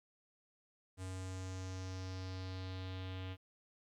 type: tone with low-pass filter sweep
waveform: square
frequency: 93.4 Hz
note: F#2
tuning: 17 cents sharp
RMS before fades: -44 dBFS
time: 0.97-3.37 s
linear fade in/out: 50 ms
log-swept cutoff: 8700 to 3100 Hz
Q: 3
effects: 12-bit